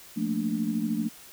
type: chord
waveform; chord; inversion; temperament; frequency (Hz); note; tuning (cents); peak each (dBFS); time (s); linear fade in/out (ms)
sine; Bb major seventh; second; equal; 174.61 / 220 / 233.1 / 293.7; F3 / A3 / Bb3 / D4; 0 / 0 / 0 / 0; -34 / -28 / -32 / -32; 0.16-1.09; 20
effects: white hiss -49 dBFS RMS until 1.32 s